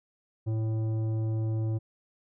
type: tone with tanh clipping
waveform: sine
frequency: 110.6 Hz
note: A2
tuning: 9 cents sharp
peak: -28 dBFS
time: 0.46-1.79 s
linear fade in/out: 20 ms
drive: 11 dB
effects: none